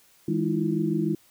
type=tone cluster; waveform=sine; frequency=160.3 / 205 / 314.8 / 341.3 Hz; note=E3 / G#3 / D#4 / F4; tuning=-48 / -22 / +20 / -40 cents; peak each=-28 dBFS; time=0.28-1.15 s; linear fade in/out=5 ms; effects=white hiss -59 dBFS RMS until 1.3 s